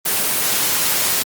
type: noise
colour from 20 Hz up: white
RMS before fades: -18 dBFS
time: 0.05-1.23 s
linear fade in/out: 10 ms
effects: high-pass 100 Hz 12 dB/octave + Opus 24 kbps